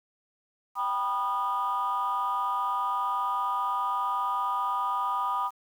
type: chord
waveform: sine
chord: G augmented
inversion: none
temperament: just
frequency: 784 / 980 / 1225 Hz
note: G5 / B5 / D#6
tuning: 0 / -14 / -27 cents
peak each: -33 / -28 / -28 dBFS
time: 0.75-5.51 s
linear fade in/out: 50 ms
effects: tanh soft clip ceiling -20 dBFS + 9-bit